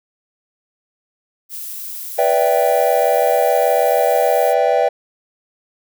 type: noise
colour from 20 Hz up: violet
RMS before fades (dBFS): -29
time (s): 1.49-4.55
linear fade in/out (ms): 50
type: chord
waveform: triangle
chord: E minor seventh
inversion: second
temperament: equal with one note detuned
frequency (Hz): 493.9 / 580.6 / 659.3 / 784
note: B4 / D5 / E5 / G5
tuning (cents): 0 / -20 / 0 / 0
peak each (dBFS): -16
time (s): 2.18-4.89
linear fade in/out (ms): 10
effects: none